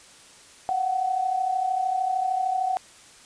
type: tone pair together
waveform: sine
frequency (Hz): 719.8 / 753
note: F#5 / F#5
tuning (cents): -48 / +30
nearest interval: minor second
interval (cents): 78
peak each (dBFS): -29 / -23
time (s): 0.69-2.77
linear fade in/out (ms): 0
effects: white hiss -50 dBFS RMS until 3.25 s + resampled to 22050 Hz